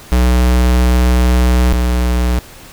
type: tone pair in turn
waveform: square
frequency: 61.74 / 61.14 Hz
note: B1 / B1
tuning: 0 / -17 cents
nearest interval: unison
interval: 17 cents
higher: first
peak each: -9 / -12 dBFS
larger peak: first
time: 0.12-1.73 / 1.73-2.39 s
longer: first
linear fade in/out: 0 ms
effects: pink hiss -37 dBFS RMS until 2.72 s